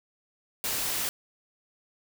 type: noise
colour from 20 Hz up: white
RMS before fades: -30 dBFS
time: 0.64-1.09 s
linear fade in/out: 0 ms
effects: none